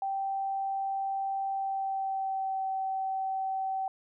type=tone with pitch glide; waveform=sine; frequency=780 to 767.5 Hz; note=G5 to G5; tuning=-9 to -37 cents; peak=-29 dBFS; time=0.02-3.88 s; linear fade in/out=2 ms; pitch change=-28 cents; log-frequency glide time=1.5-2.66 s; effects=none